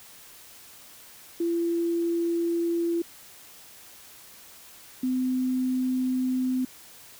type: tone pair in turn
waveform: sine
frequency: 339 / 255.9 Hz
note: E4 / C4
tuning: +49 / -38 cents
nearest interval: perfect fourth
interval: 487 cents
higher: first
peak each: -23 dBFS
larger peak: neither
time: 1.4-3.02 / 5.03-6.65 s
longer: neither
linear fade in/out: 5 ms
effects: white hiss -49 dBFS RMS until 7.19 s